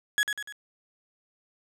35% pulse tone with echo, 1677 Hz, G#6, 16 cents sharp, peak -19 dBFS, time 0.18-0.23 s, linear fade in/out 0 ms, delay 98 ms, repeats 3, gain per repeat -6 dB, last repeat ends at 0.524 s, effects low-pass 11000 Hz 12 dB/octave

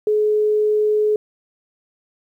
sine tone, 424.5 Hz, G#4, 38 cents sharp, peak -14 dBFS, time 0.07-1.16 s, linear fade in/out 2 ms, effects 9-bit

